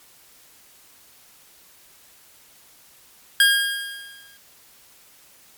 25% pulse tone with exponential decay, 1621 Hz, G#6, 42 cents flat, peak -7 dBFS, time 3.4-4.37 s, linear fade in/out 2 ms, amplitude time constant 210 ms, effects white hiss -52 dBFS RMS until 5.57 s + MP3 96 kbps

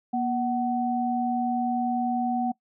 sine tone pair together, 239.7 / 750 Hz, A#3 / F#5, +48 / +23 cents, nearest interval octave + minor sixth, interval 1975 cents, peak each -26 dBFS, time 0.13-2.52 s, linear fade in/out 10 ms, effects noise-tail reverb RT60 0.1 s tail -21 dB re dry

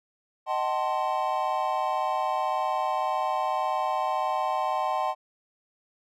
triangle chord, D# diminished seventh, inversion none, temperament equal with one note detuned, 622.3 / 758.2 / 880 / 1046.5 Hz, D#5 / F#5 / A5 / C6, 0 / +42 / 0 / 0 cents, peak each -30 / -27 / -29 / -28 dBFS, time 0.46-5.15 s, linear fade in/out 50 ms, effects none

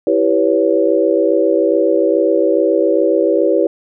sine chord, C# half-diminished seventh, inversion first, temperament equal with one note detuned, 329.6 / 392 / 493.9 / 561.1 Hz, E4 / G4 / B4 / C#5, 0 / 0 / 0 / +21 cents, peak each -16 dBFS, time 0.07-3.67 s, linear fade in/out 2 ms, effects none

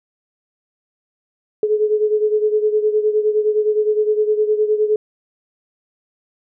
sine beating tone pair, 424.2 / 433.9 Hz, G#4 / A4, +37 / -24 cents, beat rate 9.7 Hz, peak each -15 / -20 dBFS, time 1.63-4.96 s, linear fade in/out 2 ms, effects none

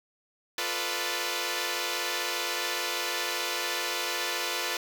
5% pulse chord, B half-diminished seventh, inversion second, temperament equal, 349.2 / 440 / 493.9 / 587.3 Hz, F4 / A4 / B4 / D5, 0 / 0 / 0 / 0 cents, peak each -23 / -24 / -21 / -25 dBFS, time 0.58-4.77 s, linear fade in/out 2 ms, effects 9-bit

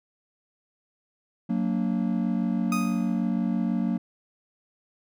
triangle chord, Gb augmented, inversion none, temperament just, 185 / 231.2 / 289.1 Hz, Gb3 / Bb3 / D4, 0 / -14 / -27 cents, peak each -25 / -24 / -30 dBFS, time 1.49-3.98 s, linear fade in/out 10 ms
30% pulse tone with exponential decay, 1244.5 Hz, D#6, in tune, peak -23 dBFS, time 2.72-3.28 s, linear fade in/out 2 ms, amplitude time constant 120 ms
effects none

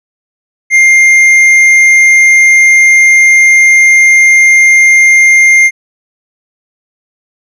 sine tone with tanh clipping, 2110 Hz, C7, 14 cents sharp, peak -3 dBFS, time 0.7-5.71 s, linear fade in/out 50 ms, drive 7 dB, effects none

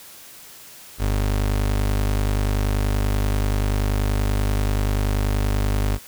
30% pulse tone, 50.4 Hz, G1, 49 cents sharp, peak -16 dBFS, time 0.98-5.99 s, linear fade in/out 50 ms, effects white hiss -43 dBFS RMS until 6.07 s

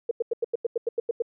sine tone bursts, 466.2 Hz, A#4, in tune, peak -21 dBFS, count 11, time 0.09-1.222 s, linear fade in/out 5 ms, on 22 ms, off 89 ms, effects none

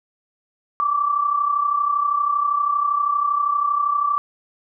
sine tone pair together, 1134 / 1166.6 Hz, C#6 / D6, +39 / -12 cents, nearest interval unison, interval 49 cents, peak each -24 / -18 dBFS, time 0.8-4.18 s, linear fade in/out 0 ms, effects none

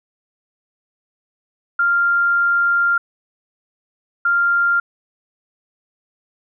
sine tone bursts at uneven times, 1394 Hz, F6, 4 cents flat, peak -13 dBFS, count 2, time 1.79-2.98 / 4.25-4.8 s, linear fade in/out 5 ms, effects none

